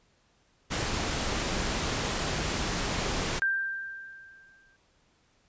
pink noise, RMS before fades -30 dBFS, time 0.7-3.4 s, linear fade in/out 20 ms
sine tone with exponential decay, 1579 Hz, G6, 12 cents sharp, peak -22 dBFS, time 3.42-4.76 s, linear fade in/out 0 ms, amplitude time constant 290 ms
effects pink hiss -67 dBFS RMS until 5.48 s + resampled to 16000 Hz

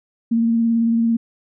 sine tone with vibrato, 230 Hz, A#3, 23 cents flat, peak -14 dBFS, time 0.31-1.17 s, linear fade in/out 10 ms, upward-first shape sine, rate 18 Hz, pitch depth 19 cents each way, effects none

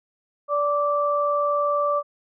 sine tone pair together, 581 / 1168 Hz, D5 / D6, -19 / -10 cents, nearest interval octave, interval 1209 cents, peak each -22 dBFS, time 0.48-2.03 s, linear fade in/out 50 ms, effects none

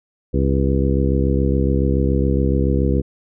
harmonic tone with a mistuned harmonic, 67.1 Hz, C2, 44 cents sharp, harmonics 1 / 2 / 3 / 4 / 5 / 6 / 7, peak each -18 / -21 / -23 / -24 / -25 / -26 / -26 dBFS, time 0.33-3.02 s, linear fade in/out 20 ms, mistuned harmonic 7, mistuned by +64 cents, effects none

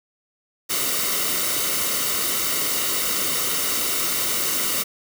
white noise with comb filter, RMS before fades -23 dBFS, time 0.69-4.84 s, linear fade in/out 20 ms, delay 1.2 ms, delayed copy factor -0.6, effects none

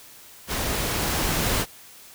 pink noise with level ramp, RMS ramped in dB -27 to -23 dBFS, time 0.47-1.66 s, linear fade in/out 50 ms, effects white hiss -47 dBFS RMS until 2.14 s

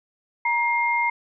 sine tone pair together, 943.9 / 2119 Hz, A#5 / C7, +21 / +21 cents, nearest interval octave + major second, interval 1400 cents, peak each -22 dBFS, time 0.45-1.1 s, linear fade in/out 5 ms, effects none

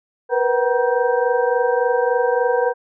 sine tone cluster, 476.5 / 500 / 760 / 951 / 1566 Hz, A#4 / B4 / F#5 / A#5 / G6, +38 / +21 / +46 / +34 / -2 cents, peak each -19 / -19 / -25 / -24 / -27 dBFS, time 0.29-2.74 s, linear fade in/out 50 ms, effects none

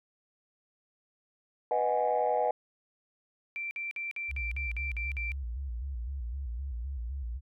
sine chord, G# minor seventh, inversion first, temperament equal, 493.9 / 622.3 / 740 / 830.6 Hz, B4 / D#5 / F#5 / G#5, 0 / 0 / 0 / 0 cents, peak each -30 dBFS, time 1.71-2.51 s, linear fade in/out 2 ms
sine tone bursts, 2349 Hz, D7, in tune, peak -33 dBFS, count 9, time 3.56-5.318 s, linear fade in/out 0 ms, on 150 ms, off 51 ms
sine tone with vibrato, 63.3 Hz, B1, 43 cents sharp, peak -33 dBFS, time 4.28-7.41 s, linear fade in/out 50 ms, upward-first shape square, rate 3.9 Hz, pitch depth 140 cents each way
effects tanh soft clip ceiling -18 dBFS

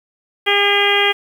harmonic tone, 404.7 Hz, G#4, 45 cents flat, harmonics 1 / 2 / 3 / 4 / 5 / 6 / 7 / 8, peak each -19 / -21 / -24 / -22 / -18 / -21 / -22 / -19 dBFS, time 0.46-1.13 s, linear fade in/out 20 ms, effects 7-bit

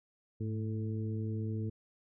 harmonic tone with a mistuned harmonic, 110 Hz, A2, in tune, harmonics 1 / 2 / 3 / 4, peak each -34 / -40 / -44 / -46 dBFS, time 0.4-1.7 s, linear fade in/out 10 ms, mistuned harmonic 1, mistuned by -59 cents, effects none

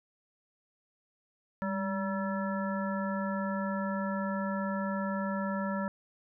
harmonic tone with a mistuned harmonic, 191.6 Hz, G3, 39 cents flat, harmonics 1 / 3 / 5 / 7 / 9, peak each -32 / -37 / -39 / -40 / -42 dBFS, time 1.62-5.88 s, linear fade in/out 0 ms, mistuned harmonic 1, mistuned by +65 cents, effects none

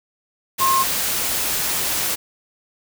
sine tone in noise, 1066 Hz, C6, 32 cents sharp, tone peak -15 dBFS, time 0.6-0.84 s, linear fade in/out 20 ms, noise white, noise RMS -22 dBFS, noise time 0.58-2.16 s, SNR +4 dB, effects none

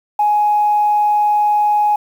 sine tone, 836 Hz, G#5, 11 cents sharp, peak -10 dBFS, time 0.19-1.96 s, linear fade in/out 5 ms, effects tanh soft clip ceiling -6 dBFS + 7-bit

